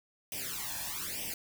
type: noise with flanger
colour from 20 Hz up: white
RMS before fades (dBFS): -38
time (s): 0.32-1.34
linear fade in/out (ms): 2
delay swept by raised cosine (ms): 0.35 to 1.2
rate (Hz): 1.1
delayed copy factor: +0.95
effects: none